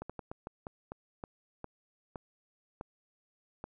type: slowing click train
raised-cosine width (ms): 1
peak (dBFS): -26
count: 12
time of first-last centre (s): 0.02-3.641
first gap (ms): 76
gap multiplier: 1.27
effects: none